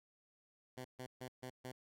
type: tone bursts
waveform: 10% pulse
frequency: 127.4 Hz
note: C3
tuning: 46 cents flat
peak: -37 dBFS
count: 5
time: 0.77-1.72 s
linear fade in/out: 10 ms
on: 78 ms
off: 140 ms
effects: AAC 64 kbps